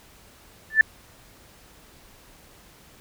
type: tone with exponential growth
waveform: sine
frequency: 1760 Hz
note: A6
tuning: in tune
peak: -7 dBFS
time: 0.7-0.81 s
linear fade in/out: 2 ms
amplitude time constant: 23 ms
effects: pink hiss -52 dBFS RMS until 3 s